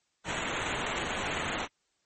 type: noise with sample-and-hold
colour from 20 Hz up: blue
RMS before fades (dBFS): -33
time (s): 0.24-1.68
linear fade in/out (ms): 50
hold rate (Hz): 4900
effects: white hiss -75 dBFS RMS until 2.05 s + MP3 32 kbps